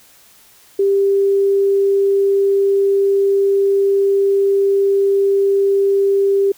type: tone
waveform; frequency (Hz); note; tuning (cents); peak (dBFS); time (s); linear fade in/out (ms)
sine; 395.3; G4; +15; -11; 0.79-6.52; 5
effects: white hiss -48 dBFS RMS until 6.57 s